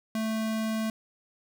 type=tone; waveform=square; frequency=220.4 Hz; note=A3; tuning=3 cents sharp; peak=-28 dBFS; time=0.15-0.9 s; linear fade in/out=2 ms; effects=none